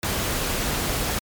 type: noise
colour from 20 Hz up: pink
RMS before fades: -25 dBFS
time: 0.03-1.19 s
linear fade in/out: 2 ms
effects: MP3 96 kbps